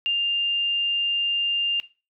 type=tone; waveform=sine; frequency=2800 Hz; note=F7; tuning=4 cents sharp; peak=-20 dBFS; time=0.06-1.8 s; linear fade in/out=0 ms; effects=noise-tail reverb RT60 0.3 s tail -17 dB re dry